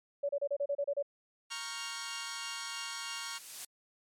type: tone bursts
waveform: sine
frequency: 568 Hz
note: C#5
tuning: 42 cents sharp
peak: -29 dBFS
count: 9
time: 0.23-1.027 s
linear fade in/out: 10 ms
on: 61 ms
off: 31 ms
type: chord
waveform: 10% pulse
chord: G half-diminished seventh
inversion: first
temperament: equal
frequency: 932.3 / 1108.7 / 1396.9 / 1568 Hz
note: Bb5 / Db6 / F6 / G6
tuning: 0 / 0 / 0 / 0 cents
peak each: -36 / -34 / -34 / -38 dBFS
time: 1.5-3.39 s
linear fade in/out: 20 ms
type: noise with exponential growth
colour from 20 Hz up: blue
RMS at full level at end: -37 dBFS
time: 2.54-3.65 s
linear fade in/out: 5 ms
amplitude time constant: 240 ms
effects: low-pass 10000 Hz 12 dB/octave + MP3 96 kbps

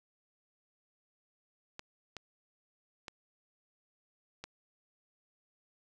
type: clicks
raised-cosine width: 0.2 ms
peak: -25 dBFS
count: 4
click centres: 1.794 / 2.167 / 3.082 / 4.44 s
effects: none

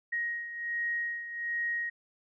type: beating tone pair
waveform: sine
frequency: 1881 / 1882.3 Hz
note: A#6 / A#6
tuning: +15 / +16 cents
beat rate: 1.3 Hz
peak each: -32 / -38 dBFS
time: 0.12-1.9 s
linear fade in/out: 10 ms
effects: none

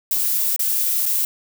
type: noise with dropouts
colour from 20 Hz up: violet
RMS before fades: -20 dBFS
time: 0.11-1.25 s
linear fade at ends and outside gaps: 1 ms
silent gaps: 0.562-0.593 / 1.057-1.061 s
effects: none

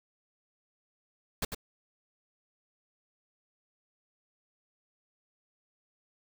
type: noise with echo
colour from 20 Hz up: pink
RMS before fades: -31 dBFS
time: 1.42-1.45 s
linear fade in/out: 5 ms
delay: 98 ms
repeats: 1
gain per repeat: -6 dB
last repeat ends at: 1.548 s
effects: none

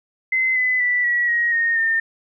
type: tone with pitch steps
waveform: sine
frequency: 2054 / 2012 / 1970.3 / 1929.8 / 1890.1 / 1851.2 / 1813.1 Hz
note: C7 / B6 / B6 / B6 / A#6 / A#6 / A#6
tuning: -33 / +32 / -5 / -41 / +23 / -13 / -49 cents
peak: -16 dBFS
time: 0.32-2 s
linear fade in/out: 5 ms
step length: 240 ms
effects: none

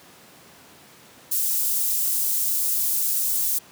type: high-pass noise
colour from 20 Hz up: white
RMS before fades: -23 dBFS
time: 1.31-3.59 s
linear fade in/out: 10 ms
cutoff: 8600 Hz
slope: 12 dB/octave
effects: pink hiss -49 dBFS RMS until 3.71 s + high-pass 150 Hz 12 dB/octave

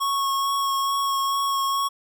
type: tone with vibrato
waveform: square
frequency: 1100 Hz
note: C#6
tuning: 14 cents flat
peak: -22 dBFS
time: 0-1.89 s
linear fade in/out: 20 ms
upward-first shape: sine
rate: 2.3 Hz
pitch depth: 13 cents each way
effects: none

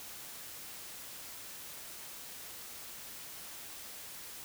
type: silence
effects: white hiss -47 dBFS RMS until 4.44 s

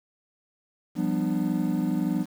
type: chord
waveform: triangle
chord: G dominant seventh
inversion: third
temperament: equal with one note detuned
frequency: 174.61 / 196 / 246.9 / 299.5 Hz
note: F3 / G3 / B3 / D4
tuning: 0 / 0 / 0 / +34 cents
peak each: -27 dBFS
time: 0.95-2.26 s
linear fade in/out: 50 ms
effects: 8-bit

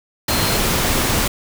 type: tone in noise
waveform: sine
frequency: 4186 Hz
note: C8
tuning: in tune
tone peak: -26 dBFS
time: 0.28-0.57 s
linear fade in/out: 5 ms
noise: pink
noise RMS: -18 dBFS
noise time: 0.28-1.28 s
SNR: -11 dB
effects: none

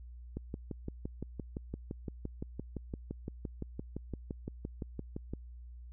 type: click train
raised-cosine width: 3 ms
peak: -25 dBFS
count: 30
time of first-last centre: 0.37-5.336 s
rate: 5.84 Hz
effects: added 60 Hz sine -46 dBFS peak until 5.92 s

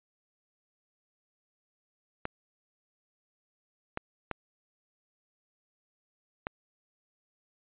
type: clicks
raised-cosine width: 0.5 ms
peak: -17 dBFS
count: 4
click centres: 2.254 / 3.974 / 4.313 / 6.469 s
effects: resampled to 8000 Hz

